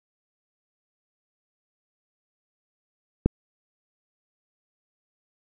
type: click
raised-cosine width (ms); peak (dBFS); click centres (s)
3; -5; 3.26
effects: none